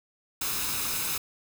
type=noise with comb filter; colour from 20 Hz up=white; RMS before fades=-30 dBFS; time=0.41-1.18 s; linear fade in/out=5 ms; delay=0.78 ms; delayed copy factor=+0.5; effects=none